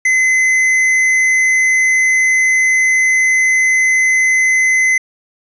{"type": "tone with hard clipping", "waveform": "triangle", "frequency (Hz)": 2043, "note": "C7", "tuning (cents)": -42, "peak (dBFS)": -11, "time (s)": [0.05, 4.98], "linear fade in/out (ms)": 5, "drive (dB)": 11, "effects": ["resampled to 24000 Hz"]}